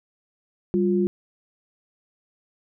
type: tone pair together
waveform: sine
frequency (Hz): 195.8 / 353.1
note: G3 / F4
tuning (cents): -2 / +19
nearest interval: minor seventh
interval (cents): 1021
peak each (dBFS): -21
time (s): 0.74-1.07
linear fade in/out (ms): 0
effects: none